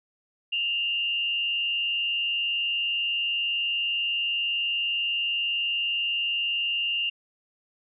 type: tone with frequency modulation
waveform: sine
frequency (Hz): 2800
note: F7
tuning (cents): +4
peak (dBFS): -24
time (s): 0.52-7.1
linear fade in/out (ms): 10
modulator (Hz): 159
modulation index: 0.43
effects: none